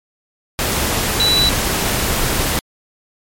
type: tone in noise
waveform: sine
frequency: 3951 Hz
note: B7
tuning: in tune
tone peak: -12 dBFS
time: 1.2-1.49 s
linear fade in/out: 0 ms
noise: pink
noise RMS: -18 dBFS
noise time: 0.59-2.59 s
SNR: +3 dB
effects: MP3 64 kbps